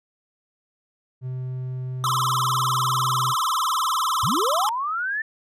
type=tone; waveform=triangle; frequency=128.2 Hz; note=C3; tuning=35 cents flat; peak=-25 dBFS; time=1.21-3.35 s; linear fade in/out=50 ms
type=tone with vibrato; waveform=square; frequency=1160 Hz; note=D6; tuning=22 cents flat; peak=-21 dBFS; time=2.04-4.69 s; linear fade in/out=0 ms; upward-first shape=sine; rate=20 Hz; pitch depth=240 cents each way
type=linear sweep; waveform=sine; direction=up; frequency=86.3 to 1800 Hz; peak=-23 dBFS; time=4.23-5.22 s; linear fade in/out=5 ms
effects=resampled to 32000 Hz